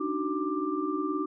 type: tone cluster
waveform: sine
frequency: 288.6 / 307.6 / 375.4 / 1183 Hz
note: D4 / D#4 / F#4 / D6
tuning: -30 / -20 / +25 / +12 cents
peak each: -34 / -31 / -33 / -34 dBFS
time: 0-1.26 s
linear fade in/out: 10 ms
effects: none